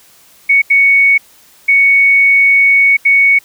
sine tone bursts at uneven times, 2225 Hz, C#7, 6 cents sharp, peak -5 dBFS, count 4, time 0.49-0.62 / 0.7-1.18 / 1.68-2.97 / 3.05-3.39 s, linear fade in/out 10 ms, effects white hiss -45 dBFS RMS until 3.44 s

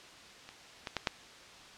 clicks, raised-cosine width 0.2 ms, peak -29 / -19 / -14 / -10 dBFS, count 4, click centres 0.49 / 0.872 / 0.967 / 1.072 s, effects white hiss -52 dBFS RMS until 1.77 s + low-pass 5000 Hz 12 dB/octave

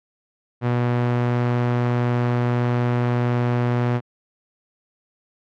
sawtooth tone, 121.6 Hz, B2, 26 cents flat, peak -14 dBFS, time 0.61-4.01 s, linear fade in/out 50 ms, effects low-pass 2000 Hz 12 dB/octave + AAC 64 kbps

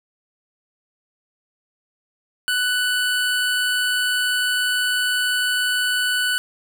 25% pulse tone, 1489 Hz, F#6, 11 cents sharp, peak -15 dBFS, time 2.48-6.38 s, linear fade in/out 0 ms, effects none

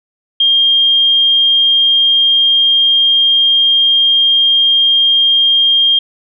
sine tone, 3214 Hz, G7, 43 cents sharp, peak -7 dBFS, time 0.4-5.99 s, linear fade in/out 5 ms, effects none

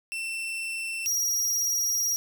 40% pulse tone pair in turn, 2687 / 5694 Hz, E7 / F8, +33 / +33 cents, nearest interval octave + minor second, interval 1300 cents, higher second, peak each -29 / -23 dBFS, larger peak second, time 0.12-1.06 / 1.06-2.16 s, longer second, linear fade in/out 0 ms, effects none

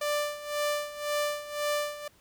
sawtooth tone with tremolo, 590 Hz, D5, 8 cents sharp, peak -22 dBFS, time 0.01-2.08 s, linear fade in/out 5 ms, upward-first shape sine, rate 1.9 Hz, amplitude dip 80%, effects pink hiss -62 dBFS RMS until 2.2 s

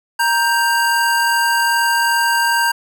square tone pair together, 937.1 / 1576 Hz, A#5 / G6, +9 / +9 cents, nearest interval major sixth, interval 900 cents, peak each -17 dBFS, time 0.19-2.72 s, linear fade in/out 10 ms, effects none

